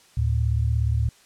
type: tone pair together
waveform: sine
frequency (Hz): 74.79 / 111.8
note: D2 / A2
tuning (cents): +32 / +28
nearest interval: perfect fifth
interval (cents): 696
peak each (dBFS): -22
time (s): 0.17-1.09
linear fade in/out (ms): 5
effects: white hiss -55 dBFS RMS until 1.25 s + low-pass 9000 Hz 12 dB/octave